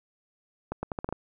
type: accelerating click train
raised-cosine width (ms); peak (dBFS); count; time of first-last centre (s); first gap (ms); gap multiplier
1; -17; 7; 0.72-1.126; 110; 0.8
effects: none